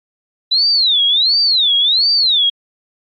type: tone with vibrato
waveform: sine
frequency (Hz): 3911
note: B7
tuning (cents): -18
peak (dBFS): -10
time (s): 0.51-2.5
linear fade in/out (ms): 10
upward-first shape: sine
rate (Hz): 1.4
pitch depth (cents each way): 300
effects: AAC 64 kbps